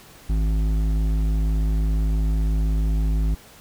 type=tone with hard clipping; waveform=sine; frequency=53 Hz; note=G#1; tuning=36 cents sharp; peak=-20 dBFS; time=0.29-3.35 s; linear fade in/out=10 ms; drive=10 dB; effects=pink hiss -47 dBFS RMS until 3.6 s